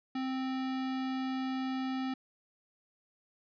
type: tone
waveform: square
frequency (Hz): 261.6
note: C4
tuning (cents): 0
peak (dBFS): -33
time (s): 0.15-2.14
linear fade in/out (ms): 5
effects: resampled to 11025 Hz